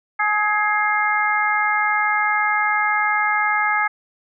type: harmonic tone with a mistuned harmonic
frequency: 422.6 Hz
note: G#4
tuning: 30 cents sharp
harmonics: 2 / 3 / 4 / 5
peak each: -22 / -22 / -22 / -22 dBFS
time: 0.19-3.88 s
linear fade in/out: 10 ms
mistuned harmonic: 4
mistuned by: -30 cents
effects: none